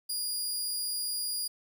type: tone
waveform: 20% pulse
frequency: 4853 Hz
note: D#8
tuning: 44 cents flat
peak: -25 dBFS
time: 0.09-1.48 s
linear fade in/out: 10 ms
effects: 10-bit